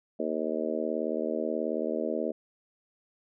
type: harmonic tone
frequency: 78.5 Hz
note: D#2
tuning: 16 cents sharp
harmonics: 3 / 4 / 5 / 6 / 7 / 8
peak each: -35 / -35 / -35 / -35 / -35 / -35 dBFS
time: 0.19-2.32 s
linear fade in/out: 10 ms
effects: none